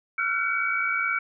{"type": "tone cluster", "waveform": "sine", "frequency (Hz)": [1355, 1414, 1513, 2271], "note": ["E6", "F6", "F#6", "C#7"], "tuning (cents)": [47, 21, 38, 41], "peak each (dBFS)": [-29, -30, -31, -26], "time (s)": [0.18, 1.19], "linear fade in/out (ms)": 5, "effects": []}